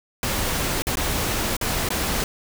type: noise with dropouts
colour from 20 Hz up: pink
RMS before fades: -24 dBFS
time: 0.23-2.24 s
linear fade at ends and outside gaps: 1 ms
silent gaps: 0.821-0.869 / 0.955-0.971 / 1.567-1.612 / 1.889-1.904 s
effects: none